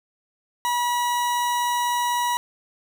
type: tone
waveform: 40% pulse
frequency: 968 Hz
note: B5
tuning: 35 cents flat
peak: -20 dBFS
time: 0.65-2.37 s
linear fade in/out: 0 ms
effects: none